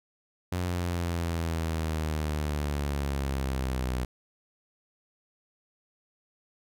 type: linear sweep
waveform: sawtooth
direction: down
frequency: 90.2 to 62 Hz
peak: -24 dBFS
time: 0.52-4.05 s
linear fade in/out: 5 ms
effects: none